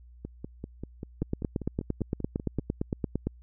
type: two click trains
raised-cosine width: 3 ms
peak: -23 / -15 dBFS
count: 13 / 19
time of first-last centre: 0.25-2.594 / 1.22-3.27 s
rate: 5.12 / 8.78 Hz
effects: added 60 Hz sine -49 dBFS peak until 3.42 s